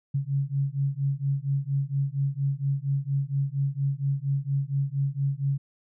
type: beating tone pair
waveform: sine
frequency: 136.6 / 140.9 Hz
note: C#3 / C#3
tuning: -25 / +29 cents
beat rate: 4.3 Hz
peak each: -27 dBFS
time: 0.14-5.58 s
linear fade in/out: 10 ms
effects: none